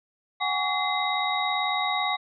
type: tone cluster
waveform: sine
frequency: 738 / 816 / 1132 / 2060 / 3793 Hz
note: F#5 / G#5 / C#6 / C7 / A#7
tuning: -5 / -31 / +36 / -28 / +29 cents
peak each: -30 dBFS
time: 0.4-2.17 s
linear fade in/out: 20 ms
effects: none